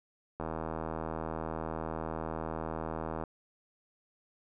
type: click train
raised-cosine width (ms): 1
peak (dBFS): -22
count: 228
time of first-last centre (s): 0.4-3.237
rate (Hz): 80
effects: none